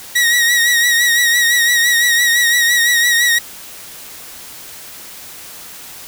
sawtooth tone with vibrato, 1900 Hz, A#6, 33 cents sharp, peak -7 dBFS, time 0.15-3.39 s, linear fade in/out 10 ms, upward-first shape triangle, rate 5.9 Hz, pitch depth 56 cents each way, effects white hiss -34 dBFS RMS until 6.07 s

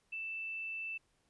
sine tone, 2652 Hz, E7, 10 cents sharp, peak -38 dBFS, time 0.12-0.98 s, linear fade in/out 10 ms, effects pink hiss -75 dBFS RMS until 1.29 s + resampled to 24000 Hz

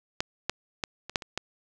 clicks, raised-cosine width 0.2 ms, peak -9 / -9 / -11 / -21 / -7 / -22 / -12 dBFS, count 7, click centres 0.205 / 0.496 / 0.838 / 1.096 / 1.158 / 1.222 / 1.376 s, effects none

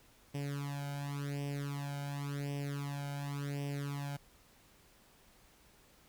sawtooth tone with flanger, 142.1 Hz, C#3, 43 cents sharp, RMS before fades -39 dBFS, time 0.34-4.17 s, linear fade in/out 10 ms, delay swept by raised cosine 0.36 to 1.33 ms, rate 0.91 Hz, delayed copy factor +0.9, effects pink hiss -64 dBFS RMS until 6.08 s

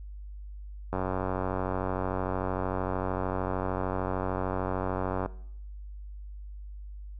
click train, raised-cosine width 1 ms, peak -16 dBFS, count 405, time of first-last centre 0.93-5.26 s, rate 93.3 Hz, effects noise-tail reverb RT60 0.7 s tail -20 dB re dry + added 50 Hz sine -39 dBFS peak until 7.19 s

